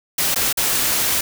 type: noise with dropouts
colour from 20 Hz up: white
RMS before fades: -19 dBFS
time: 0.18-1.21 s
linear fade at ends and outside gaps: 5 ms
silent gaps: 0.346-0.358 / 0.528-0.572 s
effects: none